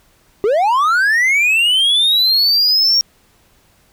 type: linear sweep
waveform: triangle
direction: up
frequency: 382.6 to 5600 Hz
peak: -9 dBFS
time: 0.44-3.01 s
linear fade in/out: 0 ms
effects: pink hiss -54 dBFS RMS until 3.92 s